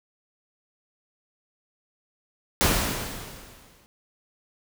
pink noise with exponential decay, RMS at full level -19 dBFS, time 2.61-3.86 s, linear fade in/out 0 ms, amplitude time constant 270 ms, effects none

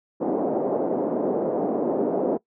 pink band-pass noise, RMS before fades -24 dBFS, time 0.2-2.38 s, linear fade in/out 20 ms, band 250 to 660 Hz, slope 24 dB/octave, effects noise-tail reverb RT60 0.1 s tail -21 dB re dry

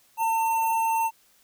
square tone with notch filter, 901 Hz, A5, 41 cents sharp, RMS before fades -24 dBFS, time 0.17-1.11 s, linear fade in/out 50 ms, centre 4500 Hz, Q 0.63, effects white hiss -61 dBFS RMS until 1.43 s

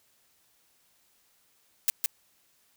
blue noise with echo, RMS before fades -23 dBFS, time 1.88-1.9 s, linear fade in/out 0 ms, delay 160 ms, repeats 1, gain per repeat -3 dB, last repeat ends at 2.06 s, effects white hiss -67 dBFS RMS until 2.76 s

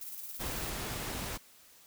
violet noise with tremolo, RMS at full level -42 dBFS, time 0.01-0.7 s, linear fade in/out 2 ms, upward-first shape square, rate 18 Hz, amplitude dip 35%
pink noise, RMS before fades -38 dBFS, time 0.39-1.38 s, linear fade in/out 20 ms
effects white hiss -59 dBFS RMS until 1.86 s

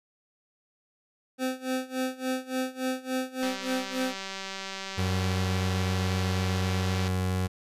25% pulse tone with tremolo, 258.4 Hz, C4, 21 cents flat, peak -22 dBFS, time 1.38-4.16 s, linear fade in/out 50 ms, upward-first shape sine, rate 3.5 Hz, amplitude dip 90%
click train, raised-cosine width 0.2 ms, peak -19 dBFS, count 705, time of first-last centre 3.43-7.078 s, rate 193 Hz
30% pulse tone, 92.5 Hz, F#2, in tune, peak -23 dBFS, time 4.97-7.48 s, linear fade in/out 20 ms
effects resampled to 32000 Hz

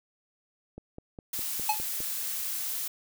click train, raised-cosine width 2 ms, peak -28 dBFS, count 7, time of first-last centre 0.78-2.004 s, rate 4.9 Hz
blue noise, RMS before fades -33 dBFS, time 1.33-2.88 s, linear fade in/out 5 ms
square tone with exponential decay, 853 Hz, G#5, 46 cents sharp, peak -21 dBFS, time 1.69-1.81 s, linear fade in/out 5 ms, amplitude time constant 26 ms
effects none

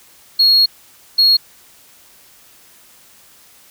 sine tone bursts at uneven times, 4303 Hz, C8, 48 cents sharp, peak -6 dBFS, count 2, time 0.39-0.66 / 1.18-1.37 s, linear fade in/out 10 ms, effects tanh soft clip ceiling -6 dBFS + white hiss -47 dBFS RMS until 3.7 s

